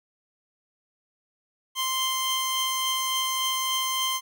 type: tone pair together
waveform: sawtooth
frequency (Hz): 1046.5 / 3136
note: C6 / G7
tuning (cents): 0 / 0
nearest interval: octave + perfect fifth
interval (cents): 1900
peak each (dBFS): -24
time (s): 1.75-4.21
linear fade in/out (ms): 50
effects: none